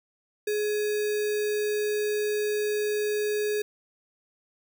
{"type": "tone with sample-and-hold", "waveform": "sine", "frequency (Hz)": 420.3, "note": "G#4", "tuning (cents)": 21, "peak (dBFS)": -24, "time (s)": [0.47, 3.62], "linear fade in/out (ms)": 5, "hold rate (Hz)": 2100, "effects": []}